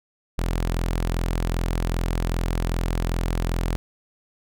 sawtooth tone, 42.55 Hz, F1, 44 cents flat, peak -18 dBFS, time 0.38-3.76 s, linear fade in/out 0 ms, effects none

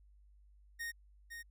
45% pulse tone with echo, 1856 Hz, A#6, 8 cents flat, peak -39 dBFS, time 0.79-0.92 s, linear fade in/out 20 ms, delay 510 ms, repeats 1, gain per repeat -6 dB, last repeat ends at 1.43 s, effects added 50 Hz sine -60 dBFS peak until 1.5 s

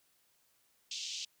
pink band-pass noise, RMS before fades -41 dBFS, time 0.91-1.25 s, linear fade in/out 5 ms, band 2800 to 6900 Hz, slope 48 dB/octave, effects white hiss -72 dBFS RMS until 1.4 s

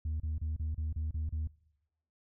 sine tone bursts, 77.78 Hz, D#2, in tune, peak -29 dBFS, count 8, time 0.05-1.474 s, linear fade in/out 5 ms, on 150 ms, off 32 ms, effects noise-tail reverb RT60 0.9 s tail -24 dB re dry + tanh soft clip ceiling -30 dBFS

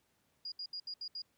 sine tone bursts at uneven times, 4858 Hz, D#8, 42 cents flat, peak -39 dBFS, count 6, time 0.45-0.52 / 0.59-0.66 / 0.73-0.8 / 0.87-0.94 / 1.01-1.08 / 1.15-1.22 s, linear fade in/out 5 ms, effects pink hiss -75 dBFS RMS until 1.37 s + high-pass 80 Hz 12 dB/octave

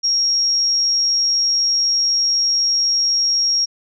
sine tone, 5588 Hz, F8, in tune, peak -14 dBFS, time 0.03-3.66 s, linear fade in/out 20 ms, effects none

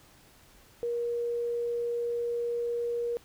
sine tone, 474.1 Hz, A#4, 29 cents sharp, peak -28 dBFS, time 0.83-3.17 s, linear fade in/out 0 ms, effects pink hiss -58 dBFS RMS until 3.24 s

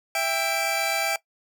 sawtooth tone cluster, 662 / 794 / 2334 Hz, E5 / G5 / D7, +7 / +22 / -11 cents, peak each -24 dBFS, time 0.15-1.16 s, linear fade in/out 2 ms, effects noise-tail reverb RT60 0.1 s tail -19 dB re dry

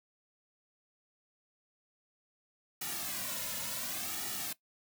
white noise with flanger, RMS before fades -38 dBFS, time 2.81-4.53 s, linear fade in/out 5 ms, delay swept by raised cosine 1.9 to 2.6 ms, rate 0.69 Hz, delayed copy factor -0.85, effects noise-tail reverb RT60 0.1 s tail -18 dB re dry

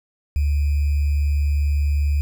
sine tone with sample-and-hold, 72.5 Hz, D2, 22 cents flat, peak -16 dBFS, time 0.36-2.21 s, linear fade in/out 0 ms, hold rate 2450 Hz, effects none

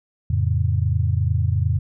sine chord, F augmented, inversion none, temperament equal, 87.31 / 110 / 138.59 Hz, F2 / A2 / C#3, 0 / 0 / 0 cents, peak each -20 / -21 / -24 dBFS, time 0.3-1.79 s, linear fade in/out 5 ms, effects none

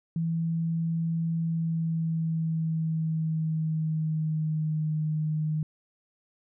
sine tone with pitch glide, 164.81 to 154.66 Hz, E3 to D#3, 0 to -10 cents, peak -25 dBFS, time 0.16-5.63 s, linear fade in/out 2 ms, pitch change -110 cents, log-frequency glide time 1.37-4.94 s, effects none

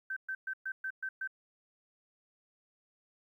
sine tone bursts, 1547 Hz, G6, 23 cents flat, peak -34 dBFS, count 7, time 0.1-1.275 s, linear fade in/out 5 ms, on 65 ms, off 120 ms, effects 12-bit

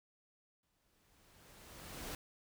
pink noise with exponential growth, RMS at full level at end -43 dBFS, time 0.63-2.15 s, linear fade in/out 2 ms, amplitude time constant 330 ms, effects none

